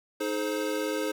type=chord; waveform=square; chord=Ab major; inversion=second; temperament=equal with one note detuned; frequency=311.1 / 426.2 / 523.3 Hz; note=Eb4 / Ab4 / C5; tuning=0 / +45 / 0 cents; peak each=-33 dBFS; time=0.2-1.12 s; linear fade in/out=10 ms; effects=none